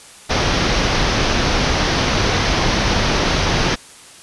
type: low-pass noise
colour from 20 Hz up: pink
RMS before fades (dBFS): -17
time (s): 0.29-3.76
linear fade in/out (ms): 20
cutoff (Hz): 6200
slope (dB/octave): 96
effects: white hiss -41 dBFS RMS until 4.22 s + resampled to 24000 Hz